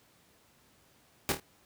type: noise with echo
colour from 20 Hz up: pink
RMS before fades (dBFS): -28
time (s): 1.29-1.32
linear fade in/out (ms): 0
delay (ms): 26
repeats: 3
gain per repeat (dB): -7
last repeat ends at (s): 1.398
effects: pink hiss -64 dBFS RMS until 1.65 s + high-pass 80 Hz 12 dB/octave